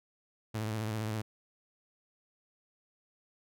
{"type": "tone with vibrato", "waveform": "sawtooth", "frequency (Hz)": 109, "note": "A2", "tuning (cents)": -16, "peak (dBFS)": -29, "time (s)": [0.54, 1.22], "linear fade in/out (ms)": 10, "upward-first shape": "triangle", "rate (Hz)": 15, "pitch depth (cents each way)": 68, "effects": []}